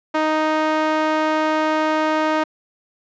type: tone with band-pass filter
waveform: sawtooth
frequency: 311.1 Hz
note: D#4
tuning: in tune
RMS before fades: -19 dBFS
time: 0.14-2.44 s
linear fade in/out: 10 ms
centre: 1000 Hz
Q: 0.87
effects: resampled to 16000 Hz